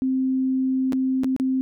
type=tone with dropouts; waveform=sine; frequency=261.6 Hz; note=C4; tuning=in tune; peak=-19 dBFS; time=0.02-1.61 s; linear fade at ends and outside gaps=0 ms; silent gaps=0.923-0.931 / 1.235-1.244 / 1.364-1.399 s; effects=none